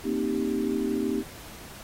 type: chord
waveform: sine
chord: C minor seventh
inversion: third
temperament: equal with one note detuned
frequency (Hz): 233.1 / 266 / 311.1 / 392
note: Bb3 / C4 / Eb4 / G4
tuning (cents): 0 / +29 / 0 / 0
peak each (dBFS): -30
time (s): 0.03-1.24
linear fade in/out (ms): 50
effects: pink hiss -45 dBFS RMS until 1.83 s + AAC 48 kbps